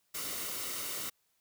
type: noise with comb filter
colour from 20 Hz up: white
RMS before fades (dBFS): -38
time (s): 0.14-1.1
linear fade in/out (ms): 10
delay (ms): 1.2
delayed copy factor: -0.5
effects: white hiss -75 dBFS RMS until 1.4 s